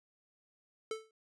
square tone with exponential decay, 440 Hz, A4, in tune, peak -33 dBFS, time 0.91-1.11 s, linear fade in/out 2 ms, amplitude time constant 42 ms, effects resampled to 22050 Hz

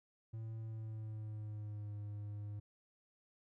triangle tone with pitch glide, 111.7 to 103.62 Hz, A2 to G#2, +27 to -3 cents, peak -40 dBFS, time 0.33-2.6 s, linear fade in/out 10 ms, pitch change -130 cents, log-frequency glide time 0.61-1.94 s, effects none

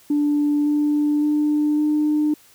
sine tone with pitch steps, 293.2 / 295.9 / 298.7 / 301.4 Hz, D4 / D4 / D4 / D4, -3 / +13 / +29 / +45 cents, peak -15 dBFS, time 0.1-2.34 s, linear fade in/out 5 ms, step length 560 ms, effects tanh soft clip ceiling -12 dBFS + white hiss -52 dBFS RMS until 2.54 s

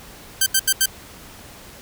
5% pulse tone bursts, 1556 Hz, G6, 13 cents flat, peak -3 dBFS, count 4, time 0.41-0.859 s, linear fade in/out 5 ms, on 53 ms, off 79 ms, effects pink hiss -42 dBFS RMS until 1.81 s

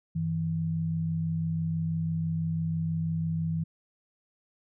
sine tone pair together, 96.53 / 162.6 Hz, G2 / E3, -26 / -23 cents, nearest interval major sixth, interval 903 cents, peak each -35 / -27 dBFS, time 0.15-3.64 s, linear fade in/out 10 ms, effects none

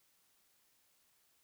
silence, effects white hiss -73 dBFS RMS until 1.43 s

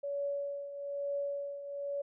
sine tone with tremolo, 566 Hz, C#5, 36 cents sharp, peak -31 dBFS, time 0.03-2.02 s, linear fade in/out 10 ms, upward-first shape triangle, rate 1.1 Hz, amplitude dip 70%, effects none

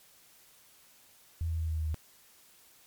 sine tone with pitch steps, 82.41 / 81.46 / 80.53 / 79.6 / 78.69 / 77.78 Hz, E2 / E2 / E2 / D#2 / D#2 / D#2, 0 / -20 / -40 / +40 / +20 / 0 cents, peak -29 dBFS, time 1.41-1.944 s, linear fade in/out 0 ms, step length 89 ms, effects white hiss -60 dBFS RMS until 2.86 s + MP3 96 kbps

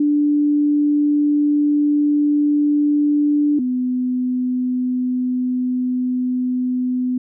sine tone pair in turn, 293.7 / 251.7 Hz, D4 / B3, 0 / +33 cents, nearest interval minor third, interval 267 cents, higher first, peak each -13 / -17 dBFS, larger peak first, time 0-3.59 / 3.59-7.18 s, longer neither, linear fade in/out 5 ms, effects none

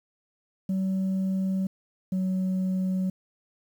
sine tone pair in turn, 190.2 / 186.93 Hz, F#3 / F#3, +48 / +18 cents, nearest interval unison, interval 30 cents, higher first, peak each -21 dBFS, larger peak neither, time 0.69-1.67 / 2.12-3.1 s, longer neither, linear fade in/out 5 ms, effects tanh soft clip ceiling -23 dBFS + 9-bit

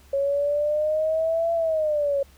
sine exponential two-way sweep, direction up then down, 550 to 675 to 550 Hz, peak -20 dBFS, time 0.13-2.23 s, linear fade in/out 5 ms, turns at 1.53 s, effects added 69 Hz sine -51 dBFS peak until 2.37 s + pink hiss -56 dBFS RMS until 2.37 s

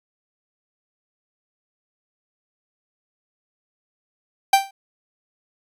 45% pulse tone with exponential decay, 784 Hz, G5, in tune, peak -8 dBFS, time 4.53-4.71 s, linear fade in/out 5 ms, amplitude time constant 39 ms, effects resampled to 32000 Hz

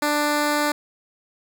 10% pulse tone, 295.5 Hz, D4, 11 cents sharp, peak -11 dBFS, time 0.02-0.72 s, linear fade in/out 5 ms, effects none

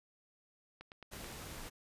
click train, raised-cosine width 0.3 ms, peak -34 dBFS, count 5, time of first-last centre 0.81-1.244 s, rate 9.22 Hz
pink noise, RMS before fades -47 dBFS, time 1.11-1.7 s, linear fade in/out 20 ms
effects resampled to 32000 Hz

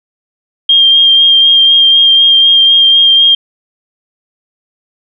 sine tone with vibrato, 3207 Hz, G7, 39 cents sharp, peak -3 dBFS, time 0.69-3.35 s, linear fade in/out 5 ms, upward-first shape sine, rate 4 Hz, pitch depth 18 cents each way, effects none

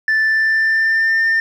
sine tone with pitch glide, 1760 to 1804.3 Hz, A6 to A6, 0 to +43 cents, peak -10 dBFS, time 0.08-1.4 s, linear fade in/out 2 ms, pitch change +43 cents, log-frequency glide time 0.2-1.24 s, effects tanh soft clip ceiling -11 dBFS + 8-bit

